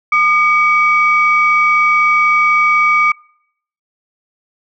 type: tone pair together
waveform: sine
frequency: 1215.4 / 2268 Hz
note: D#6 / C#7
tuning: -41 / +39 cents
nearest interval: major seventh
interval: 1080 cents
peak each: -11 dBFS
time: 0.12-3.12 s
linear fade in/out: 5 ms
effects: noise-tail reverb RT60 0.7 s tail -26 dB re dry + tanh soft clip ceiling -1 dBFS